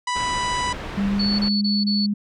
harmonic tone, 987.8 Hz, B5, in tune, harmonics 1 / 2 / 3 / 4 / 5 / 6 / 7 / 8 / 9, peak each -23 / -29 / -33 / -35 / -37 / -39 / -40 / -41 / -42 dBFS, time 0.07-0.73 s, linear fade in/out 5 ms
pink low-pass noise, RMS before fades -32 dBFS, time 0.15-1.49 s, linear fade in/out 10 ms, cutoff 2900 Hz, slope 12 dB/octave
sine tone with pitch glide, 198.8 to 205.9 Hz, G3 to G#3, +25 to -15 cents, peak -19 dBFS, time 0.97-2.14 s, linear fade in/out 10 ms, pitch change +60 cents, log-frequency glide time 1.07-1.36 s
sine tone bursts, 4435 Hz, C#8, in tune, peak -22 dBFS, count 4, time 1.19-2.065 s, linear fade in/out 10 ms, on 200 ms, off 25 ms
effects none

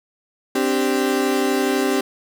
35% pulse chord, C suspended second, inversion none, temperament equal, 261.6 / 293.7 / 392 Hz, C4 / D4 / G4, 0 / 0 / 0 cents, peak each -20 / -22 / -19 dBFS, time 0.55-2.01 s, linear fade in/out 5 ms, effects none

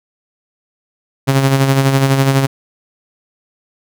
sawtooth tone with tremolo, 135.7 Hz, C#3, 36 cents flat, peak -4 dBFS, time 1.27-2.47 s, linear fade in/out 20 ms, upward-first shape sine, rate 12 Hz, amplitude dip 50%, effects none

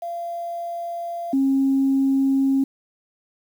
sine tone pair in turn, 686 / 270.5 Hz, F5 / C#4, -31 / -42 cents, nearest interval octave + major third, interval 1611 cents, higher first, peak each -26 / -15 dBFS, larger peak second, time 0.02-1.33 / 1.33-2.64 s, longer neither, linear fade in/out 5 ms, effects tanh soft clip ceiling -11 dBFS + 8-bit

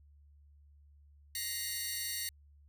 10% pulse tone cluster, 1888 / 2084 / 2844 / 4475 Hz, A#6 / C7 / F7 / C#8, +22 / -7 / +31 / +16 cents, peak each -32 / -35 / -38 / -32 dBFS, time 1.35-2.29 s, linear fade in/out 2 ms, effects added 72 Hz sine -58 dBFS peak until 2.68 s

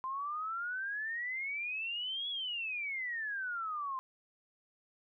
sine exponential two-way sweep, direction up then down, 1033 to 3396 to 1033 Hz, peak -35 dBFS, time 0.04-3.99 s, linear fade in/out 0 ms, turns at 2.29 s, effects none

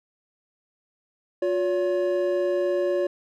triangle tone pair together, 357.2 / 566.7 Hz, F4 / C#5, +39 / +38 cents, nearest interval minor sixth, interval 799 cents, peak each -22 dBFS, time 1.42-3.07 s, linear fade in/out 5 ms, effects none

